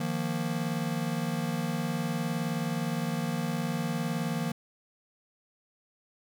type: chord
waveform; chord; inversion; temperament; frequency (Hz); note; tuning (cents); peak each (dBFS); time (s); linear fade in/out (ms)
square; Eb suspended second; none; just; 155.56 / 175.01 / 233.3; Eb3 / F3 / Bb3; 0 / +4 / +2; -34; 0-4.52; 5
effects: none

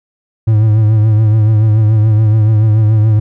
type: tone with vibrato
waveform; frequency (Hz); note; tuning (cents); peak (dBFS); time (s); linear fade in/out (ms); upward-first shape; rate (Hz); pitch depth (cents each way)
triangle; 108.3; A2; -27; -4; 0.47-3.2; 10; triangle; 7; 60
effects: none

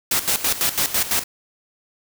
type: noise with tremolo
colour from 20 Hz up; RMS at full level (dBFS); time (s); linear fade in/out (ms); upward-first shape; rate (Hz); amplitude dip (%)
white; -19; 0.11-1.24; 5; square; 6; 75
effects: none

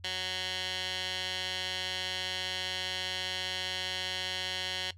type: tone with band-pass filter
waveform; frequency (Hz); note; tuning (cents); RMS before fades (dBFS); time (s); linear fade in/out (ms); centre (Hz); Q
15% pulse; 185; F#3; 0; -35; 0.04-4.91; 5; 3400; 2.5
effects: noise-tail reverb RT60 0.1 s tail -17 dB re dry + added 89 Hz sine -50 dBFS peak until 4.97 s

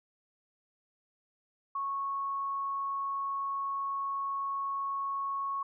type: tone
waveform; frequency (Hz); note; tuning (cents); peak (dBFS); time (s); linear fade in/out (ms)
sine; 1103; C#6; -9; -31; 1.75-5.63; 5
effects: none

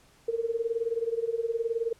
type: tone with tremolo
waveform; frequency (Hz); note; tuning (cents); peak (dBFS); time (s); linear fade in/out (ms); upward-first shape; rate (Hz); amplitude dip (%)
sine; 459.8; A#4; -24; -23; 0.28-1.93; 5; sine; 19; 85
effects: pink hiss -60 dBFS RMS until 1.99 s + low-pass 11000 Hz 12 dB/octave

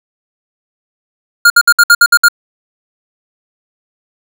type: tone bursts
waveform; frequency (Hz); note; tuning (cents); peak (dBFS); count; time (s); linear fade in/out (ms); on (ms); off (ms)
square; 1416; F6; +23; -3; 8; 1.45-2.285; 5; 51; 61
effects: none

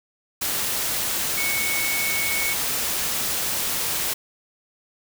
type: tone in noise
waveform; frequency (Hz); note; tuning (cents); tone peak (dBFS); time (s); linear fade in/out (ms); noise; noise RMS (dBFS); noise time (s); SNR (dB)
sine; 2217; C#7; 0; -25; 1.37-2.54; 10; white; -25; 0.41-4.14; -3
effects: none

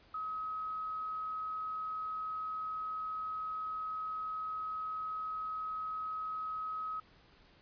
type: tone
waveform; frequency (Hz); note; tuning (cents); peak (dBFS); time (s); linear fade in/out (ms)
sine; 1273; D#6; +39; -36; 0.14-7; 5
effects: pink hiss -63 dBFS RMS until 7.61 s + resampled to 11025 Hz

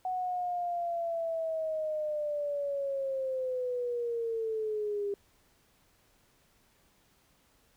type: linear sweep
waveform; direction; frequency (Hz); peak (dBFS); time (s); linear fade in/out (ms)
sine; down; 743 to 400; -30; 0.05-5.14; 2
effects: pink hiss -67 dBFS RMS until 7.76 s

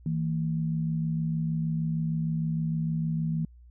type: tone pair together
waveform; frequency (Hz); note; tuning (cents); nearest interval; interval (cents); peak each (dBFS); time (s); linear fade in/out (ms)
sine; 160.6 / 227.1; E3 / A#3; -45 / -45; tritone; 600; -26 / -34; 0.06-3.45; 2
effects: added 60 Hz sine -49 dBFS peak until 3.7 s

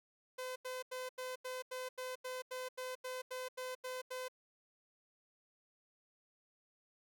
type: tone bursts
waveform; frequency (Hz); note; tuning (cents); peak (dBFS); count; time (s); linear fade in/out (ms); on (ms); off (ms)
sawtooth; 510; C5; -44; -37; 15; 0.38-4.284; 10; 180; 86
effects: none

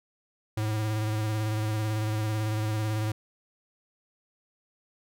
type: tone with vibrato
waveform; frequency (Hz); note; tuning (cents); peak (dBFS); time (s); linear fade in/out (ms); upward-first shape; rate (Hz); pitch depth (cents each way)
square; 108; A2; -32; -27; 0.57-3.12; 5; square; 18; 23
effects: none

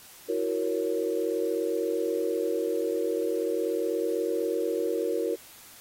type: chord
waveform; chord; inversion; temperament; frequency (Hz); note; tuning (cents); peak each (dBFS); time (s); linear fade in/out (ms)
sine; F# dominant seventh; third; equal; 329.6 / 370 / 466.2 / 554.4; E4 / F#4 / A#4 / C#5; 0 / 0 / 0 / 0; -32 / -31 / -28 / -34; 0.28-5.36; 20
effects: white hiss -50 dBFS RMS until 5.8 s + AAC 48 kbps

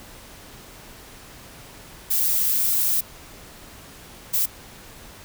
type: noise bursts at uneven times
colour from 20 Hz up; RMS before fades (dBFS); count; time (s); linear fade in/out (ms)
violet; -21; 2; 2.1-3.01 / 4.33-4.46; 10
effects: pink hiss -44 dBFS RMS until 5.24 s

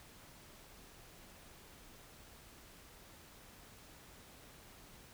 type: silence
effects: pink hiss -58 dBFS RMS until 5.13 s

